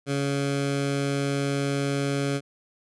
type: tone with notch filter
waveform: 15% pulse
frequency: 140 Hz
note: C#3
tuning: 18 cents sharp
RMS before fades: -26 dBFS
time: 0.06-2.41 s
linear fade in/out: 50 ms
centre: 920 Hz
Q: 1.9
effects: resampled to 24000 Hz